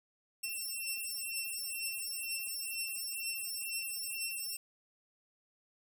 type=beating tone pair; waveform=10% pulse; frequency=2702 / 2704.1 Hz; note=E7 / E7; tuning=+42 / +43 cents; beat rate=2.1 Hz; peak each=-31 dBFS; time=0.43-4.57 s; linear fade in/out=10 ms; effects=none